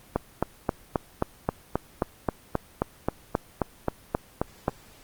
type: click train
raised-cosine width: 1 ms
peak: -8 dBFS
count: 18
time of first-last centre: 0.16-4.681 s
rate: 3.76 Hz
effects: pink hiss -53 dBFS RMS until 5.03 s + Opus 24 kbps